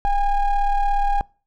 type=ring-modulated tone; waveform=triangle; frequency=412.5 Hz; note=G#4; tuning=12 cents flat; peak=-11 dBFS; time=0.05-1.21 s; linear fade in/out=0 ms; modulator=394 Hz; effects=noise-tail reverb RT60 0.4 s tail -26 dB re dry